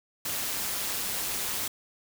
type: noise with amplitude modulation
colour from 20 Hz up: white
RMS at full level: -29 dBFS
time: 0.25-1.68 s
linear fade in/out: 5 ms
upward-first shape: sine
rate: 202 Hz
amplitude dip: 55%
effects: none